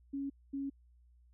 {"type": "tone pair in turn", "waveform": "sine", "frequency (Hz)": [277.2, 276.1], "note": ["C#4", "C#4"], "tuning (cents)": [0, -7], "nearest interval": "unison", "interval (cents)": 7, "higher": "first", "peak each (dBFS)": [-35, -35], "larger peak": "neither", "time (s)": [[0.13, 0.3], [0.53, 0.7]], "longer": "neither", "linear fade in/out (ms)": 10, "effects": ["added 60 Hz sine -61 dBFS peak until 1.33 s"]}